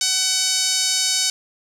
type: tone with band-pass filter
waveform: 5% pulse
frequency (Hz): 752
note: F#5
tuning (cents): +28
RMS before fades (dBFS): -20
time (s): 0.01-1.3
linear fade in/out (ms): 2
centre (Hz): 5400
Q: 1.2
effects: none